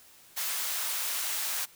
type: high-pass noise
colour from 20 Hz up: white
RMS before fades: -32 dBFS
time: 0.36-1.66 s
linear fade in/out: 20 ms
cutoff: 760 Hz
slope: 12 dB/octave
effects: white hiss -56 dBFS RMS until 1.75 s